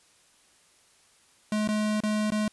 square tone with dropouts, 212.7 Hz, G#3, 42 cents sharp, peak -25 dBFS, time 1.52-2.48 s, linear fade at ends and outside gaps 2 ms, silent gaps 1.676-1.687 / 2.004-2.035 / 2.304-2.32 s, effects white hiss -61 dBFS RMS until 2.52 s + resampled to 24000 Hz

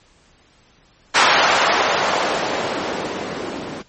violet noise with low-pass filter sweep, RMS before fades -19 dBFS, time 1.14-3.83 s, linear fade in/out 20 ms, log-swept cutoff 1100 to 270 Hz, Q 1, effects pink hiss -54 dBFS RMS until 3.88 s + MP3 32 kbps

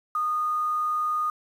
sine tone with quantisation, 1230 Hz, D#6, 20 cents flat, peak -23 dBFS, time 0.15-1.3 s, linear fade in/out 2 ms, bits 8, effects resampled to 32000 Hz

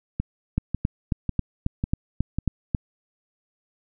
two click trains, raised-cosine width 5 ms, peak -9 / -12 dBFS, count 9 / 5, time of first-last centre 0.58-2.748 / 0.2-2.386 s, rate 3.69 / 1.83 Hz, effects none

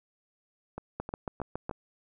two click trains, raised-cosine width 1 ms, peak -19 / -23 dBFS, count 6 / 4, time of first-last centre 1-1.694 / 0.78-1.712 s, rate 7.2 / 3.22 Hz, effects none

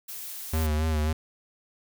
blue noise, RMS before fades -38 dBFS, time 0.08-0.67 s, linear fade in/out 10 ms
square tone with vibrato, 77.78 Hz, D#2, in tune, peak -24 dBFS, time 0.53-1.13 s, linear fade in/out 5 ms, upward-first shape sine, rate 3.7 Hz, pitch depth 51 cents each way
effects none

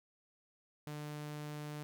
sawtooth tone, 149.2 Hz, D3, 28 cents sharp, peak -38 dBFS, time 0.87-1.83 s, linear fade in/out 0 ms, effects none

